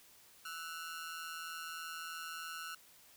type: ring-modulated tone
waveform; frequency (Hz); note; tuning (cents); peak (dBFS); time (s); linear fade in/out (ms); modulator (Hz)
sawtooth; 1400; F6; +4; -36; 0.45-2.75; 5; 81.6
effects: white hiss -62 dBFS RMS until 3.16 s